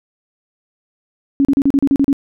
sine tone bursts, 277.2 Hz, C#4, in tune, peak -9 dBFS, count 9, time 1.4-2.129 s, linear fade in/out 0 ms, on 49 ms, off 36 ms, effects none

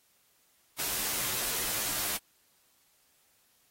white noise with comb filter, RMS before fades -32 dBFS, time 0.78-2.18 s, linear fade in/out 20 ms, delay 12 ms, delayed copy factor -0.9, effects white hiss -68 dBFS RMS until 3.7 s + AAC 48 kbps

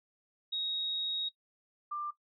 sine tone pair in turn, 3773 / 1188.4 Hz, A#7 / D6, +20 / +20 cents, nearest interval octave + minor sixth, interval 2000 cents, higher first, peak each -32 / -34 dBFS, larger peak first, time 0.52-1.29 / 1.91-2.11 s, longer first, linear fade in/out 10 ms, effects noise-tail reverb RT60 0.1 s tail -17 dB re dry

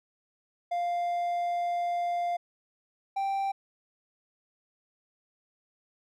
triangle tone pair in turn, 698.5 / 784 Hz, F5 / G5, 0 / 0 cents, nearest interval major second, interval 200 cents, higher second, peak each -25 dBFS, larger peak neither, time 0.71-2.37 / 3.16-3.52 s, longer first, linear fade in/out 10 ms, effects none

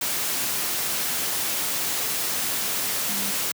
sine tone in noise, 200 Hz, G3, 35 cents sharp, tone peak -34 dBFS, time 3.09-3.31 s, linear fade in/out 5 ms, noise white, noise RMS -26 dBFS, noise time 0.01-3.52 s, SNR -11 dB, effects high-pass 100 Hz 12 dB/octave

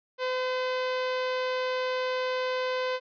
sawtooth tone, 510 Hz, C5, 44 cents flat, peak -23 dBFS, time 0.18-3 s, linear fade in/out 50 ms, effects resampled to 11025 Hz

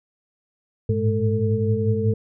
sine tone cluster, 102.9 / 107.9 / 113.8 / 212.4 / 446.7 Hz, G#2 / A2 / A#2 / G#3 / A4, -16 / -33 / -41 / +39 / +26 cents, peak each -22 / -27 / -27 / -26 / -24 dBFS, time 0.89-2.14 s, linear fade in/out 5 ms, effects none

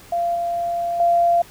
sine tone with level steps, 689 Hz, F5, 24 cents flat, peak -18 / -20 / -13 dBFS, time 0.12-1.42 s, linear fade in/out 5 ms, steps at 0.35 / 1 s, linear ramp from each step 2 ms, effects pink hiss -45 dBFS RMS until 1.5 s

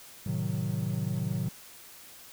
triangle chord, A diminished seventh, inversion none, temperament equal, 110 / 130.81 / 155.56 / 185 Hz, A2 / C3 / Eb3 / Gb3, 0 / 0 / 0 / 0 cents, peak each -32 dBFS, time 0.26-1.49 s, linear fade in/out 5 ms, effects white hiss -50 dBFS RMS until 2.32 s

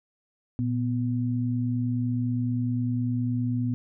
sine tone pair together, 117.79 / 247.5 Hz, A#2 / B3, +18 / +4 cents, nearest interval octave + minor second, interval 1286 cents, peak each -26 / -27 dBFS, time 0.59-3.74 s, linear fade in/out 0 ms, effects none

